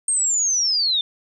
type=linear sweep; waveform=sine; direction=down; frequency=8570 to 3520 Hz; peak=-17 dBFS; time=0.08-1.01 s; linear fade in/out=2 ms; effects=none